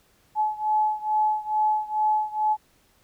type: beating tone pair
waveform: sine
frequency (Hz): 855 / 857.3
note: A5 / A5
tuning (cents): -50 / -45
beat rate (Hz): 2.3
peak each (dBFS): -23 / -25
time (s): 0.35-2.57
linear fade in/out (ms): 50
effects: pink hiss -62 dBFS RMS until 3.03 s